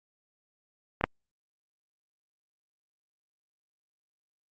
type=clicks; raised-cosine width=0.5 ms; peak=-16 / -7 dBFS; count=2; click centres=1.011 / 1.04 s; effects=Opus 48 kbps